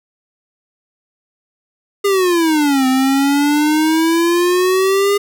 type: exponential two-way sweep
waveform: square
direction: down then up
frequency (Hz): 408.3 to 258 to 408.3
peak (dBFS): -12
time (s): 2.04-5.18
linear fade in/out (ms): 10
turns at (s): 2.87
effects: none